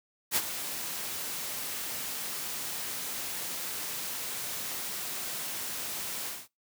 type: noise with ADSR envelope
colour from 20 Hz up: white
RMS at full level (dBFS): -25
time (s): 0.31-6.48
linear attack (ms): 53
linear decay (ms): 45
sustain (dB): -11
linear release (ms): 210
effects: noise-tail reverb RT60 0.2 s tail -23 dB re dry + high-pass 100 Hz 12 dB/octave